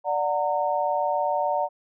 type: chord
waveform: sine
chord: D augmented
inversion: none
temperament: just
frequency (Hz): 587.3 / 734.2 / 917.7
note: D5 / F#5 / A#5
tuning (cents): 0 / -14 / -27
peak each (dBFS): -26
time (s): 0.04-1.69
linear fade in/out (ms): 50
effects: none